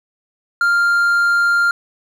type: tone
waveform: triangle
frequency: 1396.9 Hz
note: F6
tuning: in tune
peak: -10 dBFS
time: 0.61-1.71 s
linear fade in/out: 2 ms
effects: none